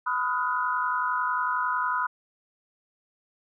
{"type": "tone cluster", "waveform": "sine", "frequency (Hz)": [1001, 1257, 1415, 1466], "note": ["B5", "D#6", "F6", "F#6"], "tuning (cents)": [23, 17, 22, -16], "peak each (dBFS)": [-27, -29, -33, -32], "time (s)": [0.06, 2.07], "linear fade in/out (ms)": 10, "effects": []}